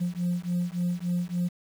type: beating tone pair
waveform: sine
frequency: 174.61 / 178.11 Hz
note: F3 / F3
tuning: 0 / +34 cents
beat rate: 3.5 Hz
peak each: -27 dBFS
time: 0-1.49 s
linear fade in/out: 20 ms
effects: tanh soft clip ceiling -22 dBFS + 8-bit